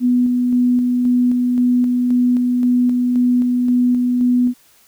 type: tone with tremolo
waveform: sine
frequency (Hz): 246.9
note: B3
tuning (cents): 0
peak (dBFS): -11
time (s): 0-4.54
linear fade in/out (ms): 50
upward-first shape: square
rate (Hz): 1.9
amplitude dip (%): 25
effects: white hiss -52 dBFS RMS until 4.87 s